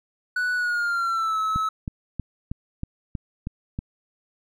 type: tone with pitch glide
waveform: triangle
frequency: 1480 to 1295.9 Hz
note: F#6 to E6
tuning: 0 to -30 cents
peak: -20 dBFS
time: 0.36-1.69 s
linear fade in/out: 5 ms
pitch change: -230 cents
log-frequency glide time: 0.55-1.39 s
type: click train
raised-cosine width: 5 ms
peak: -16 dBFS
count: 8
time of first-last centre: 1.56-3.789 s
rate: 3.14 Hz
effects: none